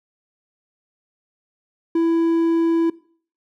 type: tone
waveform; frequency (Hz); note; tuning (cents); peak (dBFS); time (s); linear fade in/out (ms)
triangle; 331.6; E4; +10; -13; 1.95-2.9; 5
effects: noise-tail reverb RT60 0.5 s tail -21 dB re dry